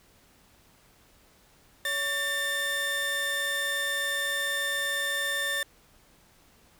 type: tone pair together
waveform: 30% pulse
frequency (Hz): 564 / 1790.6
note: C#5 / A6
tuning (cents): +30 / +30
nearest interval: octave + minor sixth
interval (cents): 2000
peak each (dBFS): -34 / -25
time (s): 1.85-5.63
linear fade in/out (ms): 2
effects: pink hiss -60 dBFS RMS until 6.79 s